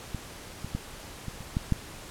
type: clicks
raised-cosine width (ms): 5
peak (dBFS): -20 / -22 / -17 / -22 / -29 / -14 / -11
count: 7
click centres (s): 0.147 / 0.646 / 0.75 / 1.283 / 1.407 / 1.569 / 1.723
effects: pink hiss -44 dBFS RMS until 2.1 s + low-pass 12000 Hz 12 dB/octave